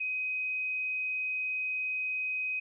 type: tone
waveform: sine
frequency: 2517 Hz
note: D#7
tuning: 19 cents sharp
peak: -30 dBFS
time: 0-2.6 s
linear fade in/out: 10 ms
effects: none